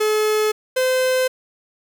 45% pulse tone pair in turn, 428.6 / 514.4 Hz, A4 / C5, -45 / -30 cents, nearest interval minor third, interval 315 cents, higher second, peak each -16 dBFS, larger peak neither, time 0-0.52 / 0.76-1.28 s, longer neither, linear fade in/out 10 ms, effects none

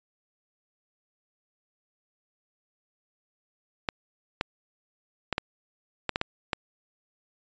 clicks, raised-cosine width 0.3 ms, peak -10 dBFS, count 8, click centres 3.888 / 4.411 / 5.327 / 5.381 / 6.093 / 6.159 / 6.214 / 6.532 s, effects resampled to 16000 Hz

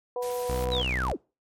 harmonic tone, 246.1 Hz, B3, 6 cents flat, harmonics 2 / 3 / 4, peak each -28 / -37 / -38 dBFS, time 0.16-0.82 s, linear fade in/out 2 ms
white band-stop noise, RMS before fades -42 dBFS, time 0.22-0.65 s, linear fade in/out 5 ms, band 730 to 1100 Hz, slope 96 dB/octave
sawtooth tone with vibrato, 63.2 Hz, B1, 41 cents sharp, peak -25 dBFS, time 0.49-1.13 s, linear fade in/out 5 ms, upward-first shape square, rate 8.5 Hz, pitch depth 13 cents each way
sine linear sweep, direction down, 4062 to 174.61 Hz, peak -27 dBFS, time 0.71-1.17 s, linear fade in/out 20 ms
effects noise-tail reverb RT60 0.3 s tail -25 dB re dry + MP3 64 kbps

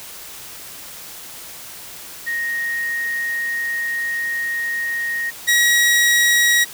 sine / sawtooth tone pair in turn, 1868 / 1907.3 Hz, A#6 / A#6, +3 / +39 cents, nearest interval unison, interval 36 cents, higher second, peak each -20 / -9 dBFS, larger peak second, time 2.26-5.31 / 5.47-6.65 s, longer first, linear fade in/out 20 ms, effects white hiss -36 dBFS RMS until 6.73 s

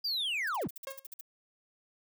triangle linear sweep, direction down, 4884 to 81.2 Hz, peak -29 dBFS, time 0.04-0.68 s, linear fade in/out 10 ms
violet noise bursts, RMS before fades -43 dBFS, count 11, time 0.47-1.211 s, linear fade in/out 5 ms, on 21 ms, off 51 ms
sawtooth tone with exponential decay, 541 Hz, C#5, 42 cents flat, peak -31 dBFS, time 0.87-1.07 s, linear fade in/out 2 ms, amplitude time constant 42 ms
effects none

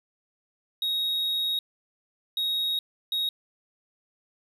triangle tone bursts at uneven times, 3771 Hz, A#7, 19 cents sharp, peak -23 dBFS, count 3, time 0.82-1.59 / 2.37-2.79 / 3.12-3.29 s, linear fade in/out 2 ms, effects none

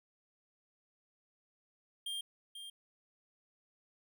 square tone with echo, 3200 Hz, G7, 35 cents sharp, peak -38 dBFS, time 2.06-2.21 s, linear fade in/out 5 ms, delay 490 ms, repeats 1, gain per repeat -8 dB, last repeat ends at 2.7 s, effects none

